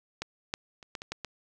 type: clicks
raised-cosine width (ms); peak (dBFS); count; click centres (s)
0.2; -16 / -13 / -30 / -19 / -23 / -17 / -19; 7; 0.22 / 0.539 / 0.828 / 0.952 / 1.019 / 1.12 / 1.247
effects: none